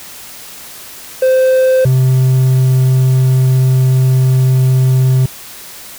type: tone pair in turn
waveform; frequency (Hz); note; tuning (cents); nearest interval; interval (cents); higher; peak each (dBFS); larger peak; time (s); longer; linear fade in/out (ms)
triangle; 519 / 129.75; C5 / C3; -14 / -14; 2 octaves; 2400; first; -5; neither; 1.22-1.85 / 1.85-5.26; second; 5
effects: white hiss -32 dBFS RMS until 5.98 s